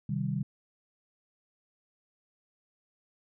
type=chord; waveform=sine; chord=C minor; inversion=none; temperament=equal; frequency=130.81 / 155.56 / 196 Hz; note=C3 / Eb3 / G3; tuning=0 / 0 / 0 cents; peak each=-33 dBFS; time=0.09-0.43 s; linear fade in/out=5 ms; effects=none